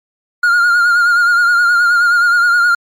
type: tone with vibrato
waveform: triangle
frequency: 1416 Hz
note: F6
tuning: 23 cents sharp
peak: -6 dBFS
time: 0.43-2.75 s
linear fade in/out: 5 ms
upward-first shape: triangle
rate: 9.5 Hz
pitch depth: 51 cents each way
effects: MP3 96 kbps